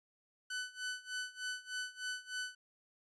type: tone with tremolo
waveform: sawtooth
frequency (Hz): 1500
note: F#6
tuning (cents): +23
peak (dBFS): -33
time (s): 0.5-2.55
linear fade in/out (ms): 5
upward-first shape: sine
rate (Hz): 3.3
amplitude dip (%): 90
effects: resampled to 22050 Hz